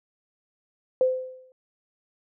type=tone with exponential decay; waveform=sine; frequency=514 Hz; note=C5; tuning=31 cents flat; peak=-15 dBFS; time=1.01-1.52 s; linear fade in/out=1 ms; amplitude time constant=110 ms; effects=none